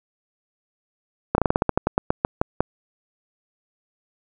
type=slowing click train; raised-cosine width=1 ms; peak=-3 dBFS; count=15; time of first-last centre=1.35-2.606 s; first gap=31 ms; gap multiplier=1.15; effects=none

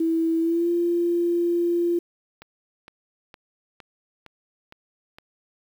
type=tone with pitch glide; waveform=sine; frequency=327.7 to 344.8 Hz; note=E4 to F4; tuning=-10 to -22 cents; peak=-19 dBFS; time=0-1.99 s; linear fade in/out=5 ms; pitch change=+88 cents; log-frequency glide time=0.4-0.69 s
type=click train; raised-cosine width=0.3 ms; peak=-27 dBFS; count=7; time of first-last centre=2.42-5.185 s; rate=2.17 Hz
effects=8-bit

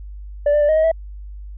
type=tone with pitch steps; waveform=sine; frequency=582 / 593 / 587 / 625 / 632 / 651 Hz; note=D5 / D5 / D5 / D#5 / D#5 / E5; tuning=-16 / +17 / -1 / +8 / +27 / -22 cents; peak=-10 dBFS; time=0.46-0.916 s; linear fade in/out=5 ms; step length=76 ms; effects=tanh soft clip ceiling -11 dBFS + added 50 Hz sine -31 dBFS peak until 1.57 s

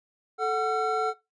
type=tone cluster; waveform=triangle; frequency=437.4 / 740 / 1360 Hz; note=A4 / F#5 / F6; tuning=-10 / 0 / -46 cents; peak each=-26 dBFS; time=0.38-1.14 s; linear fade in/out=50 ms; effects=noise-tail reverb RT60 0.2 s tail -18 dB re dry + resampled to 22050 Hz

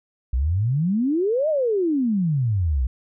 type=exponential two-way sweep; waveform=sine; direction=up then down; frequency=58.27 to 645 to 58.27 Hz; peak=-18 dBFS; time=0.33-2.87 s; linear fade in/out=5 ms; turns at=1.49 s; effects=none

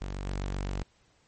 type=tone with level steps; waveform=sawtooth; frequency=47.68 Hz; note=G1; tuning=47 cents flat; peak=-30 / -27 dBFS; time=0.01-0.83 s; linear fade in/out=0 ms; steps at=0.25 s; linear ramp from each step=20 ms; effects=pink hiss -66 dBFS RMS until 1.27 s + MP3 32 kbps

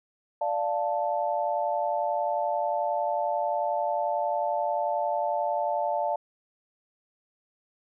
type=chord; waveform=sine; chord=D minor; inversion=none; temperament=equal; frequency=587.3 / 698.5 / 880 Hz; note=D5 / F5 / A5; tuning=0 / 0 / 0 cents; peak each=-29 dBFS; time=0.41-6.16 s; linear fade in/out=5 ms; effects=none

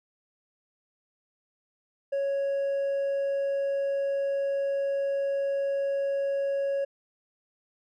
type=tone with hard clipping; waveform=sine; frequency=554.4 Hz; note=C#5; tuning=in tune; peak=-26 dBFS; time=2.12-6.85 s; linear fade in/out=10 ms; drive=2 dB; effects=none

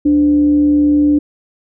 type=tone with frequency modulation; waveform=sine; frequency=293.7 Hz; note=D4; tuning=in tune; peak=-8 dBFS; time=0.05-1.19 s; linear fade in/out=10 ms; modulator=221 Hz; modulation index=0.2; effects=none

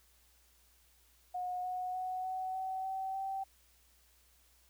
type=tone with pitch steps; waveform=sine; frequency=725 / 733 / 741.1 / 749.3 / 757.5 / 765.9 / 774.3 Hz; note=F#5 / F#5 / F#5 / F#5 / F#5 / G5 / G5; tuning=-35 / -16 / +3 / +22 / +40 / -40 / -22 cents; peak=-35 dBFS; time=1.34-3.44 s; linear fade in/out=10 ms; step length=300 ms; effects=added 60 Hz sine -69 dBFS peak until 4.69 s + white hiss -68 dBFS RMS until 4.69 s

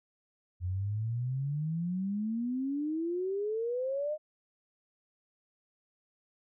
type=exponential sweep; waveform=sine; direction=up; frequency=87.31 to 622.3 Hz; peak=-30 dBFS; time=0.6-4.18 s; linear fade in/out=50 ms; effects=none

